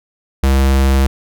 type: tone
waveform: square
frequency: 67.2 Hz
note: C2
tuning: 47 cents sharp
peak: -10 dBFS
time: 0.43-1.07 s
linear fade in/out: 5 ms
effects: none